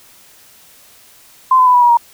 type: tone with pitch steps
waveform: sine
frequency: 1035 / 1016 / 997.4 / 979.2 / 961.2 / 943.6 Hz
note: C6 / B5 / B5 / B5 / B5 / A#5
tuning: -19 / +49 / +17 / -15 / -47 / +21 cents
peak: -6 dBFS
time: 1.51-1.972 s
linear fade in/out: 5 ms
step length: 77 ms
effects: white hiss -45 dBFS RMS until 2.13 s